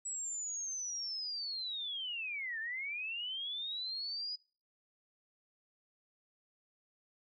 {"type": "linear two-way sweep", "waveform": "sine", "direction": "down then up", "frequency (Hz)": [7870, 1739, 4982], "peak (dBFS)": -37, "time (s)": [0.05, 4.36], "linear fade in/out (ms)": 10, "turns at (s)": 2.59, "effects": ["noise-tail reverb RT60 0.4 s tail -25 dB re dry"]}